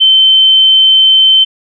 sine tone, 3087 Hz, G7, 27 cents flat, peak -3 dBFS, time 0-1.45 s, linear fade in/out 20 ms, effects none

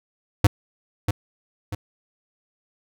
square tone with echo, 101.4 Hz, G#2, 41 cents flat, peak -11 dBFS, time 0.44-0.47 s, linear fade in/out 5 ms, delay 640 ms, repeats 2, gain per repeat -8 dB, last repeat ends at 1.75 s, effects none

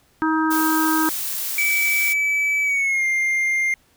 harmonic tone, 316.4 Hz, D#4, 29 cents sharp, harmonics 1 / 3 / 4 / 5, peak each -19 / -24 / -25 / -26 dBFS, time 0.22-1.09 s, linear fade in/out 0 ms
blue noise, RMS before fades -26 dBFS, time 0.5-2.14 s, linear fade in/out 20 ms
triangle tone with pitch glide, 2299 to 2108 Hz, D7 to C7, -37 to +12 cents, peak -16 dBFS, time 1.58-3.74 s, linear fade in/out 2 ms, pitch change -151 cents, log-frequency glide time 2.63-3.05 s
effects pink hiss -59 dBFS RMS until 3.96 s

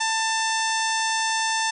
harmonic tone with a mistuned harmonic, 890 Hz, A5, 20 cents sharp, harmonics 1 / 2 / 3 / 4 / 5 / 6 / 7 / 8 / 9 / 10, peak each -25 / -27 / -33 / -32 / -36 / -32 / -32 / -36 / -40 / -39 dBFS, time 0-1.71 s, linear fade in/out 10 ms, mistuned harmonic 8, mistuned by +25 cents, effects none

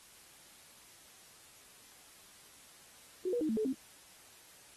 sine tone with pitch steps, 366.8 / 483 / 310.4 / 222.1 / 433.1 / 263 Hz, F#4 / B4 / D#4 / A3 / A4 / C4, -15 / -39 / -4 / +16 / -27 / +9 cents, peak -30 dBFS, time 3.25-3.73 s, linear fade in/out 5 ms, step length 80 ms, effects white hiss -58 dBFS RMS until 4.76 s + AAC 32 kbps

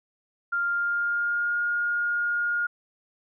sine tone with pitch glide, 1396.9 to 1423.8 Hz, F6 to F6, 0 to +33 cents, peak -23 dBFS, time 0.52-2.67 s, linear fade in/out 10 ms, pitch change +33 cents, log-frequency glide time 0.64-1.59 s, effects none

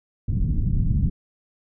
pink low-pass noise, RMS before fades -21 dBFS, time 0.28-1.1 s, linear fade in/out 5 ms, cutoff 190 Hz, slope 24 dB/octave, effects none

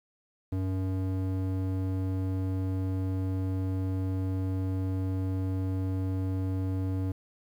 square tone with band-pass filter, 94 Hz, F#2, 28 cents sharp, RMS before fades -30 dBFS, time 0.52-7.12 s, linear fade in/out 5 ms, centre 190 Hz, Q 1.2, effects 10-bit

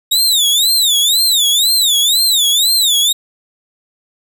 sawtooth tone with vibrato, 3729 Hz, A#7, in tune, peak -7 dBFS, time 0.11-3.13 s, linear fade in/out 10 ms, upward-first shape sine, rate 2 Hz, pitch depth 200 cents each way, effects none

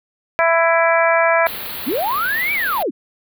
harmonic tone, 332 Hz, E4, 12 cents sharp, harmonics 2 / 3 / 4 / 5 / 6 / 7, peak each -15 / -19 / -21 / -20 / -24 / -22 dBFS, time 0.39-1.47 s, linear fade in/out 0 ms
white band-stop noise, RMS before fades -28 dBFS, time 1.46-2.83 s, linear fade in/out 5 ms, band 4500 to 11000 Hz, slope 96 dB/octave
sine linear two-way sweep, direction up then down, 197.6 to 2349 to 197.6 Hz, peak -17 dBFS, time 1.86-2.91 s, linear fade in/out 20 ms, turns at 2.53 s
effects none

